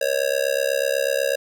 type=tone with amplitude modulation; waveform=square; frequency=550 Hz; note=C#5; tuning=14 cents flat; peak=-16 dBFS; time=0.01-1.36 s; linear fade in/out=5 ms; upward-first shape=sine; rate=68.1 Hz; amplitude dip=100%; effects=none